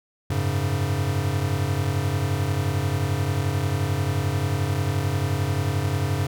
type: chord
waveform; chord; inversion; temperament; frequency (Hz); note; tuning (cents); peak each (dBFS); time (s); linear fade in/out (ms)
square; F# suspended second; none; equal; 92.5 / 103.83 / 138.59; F#2 / G#2 / C#3; 0 / 0 / 0; -27; 0.3-6.27; 5
effects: none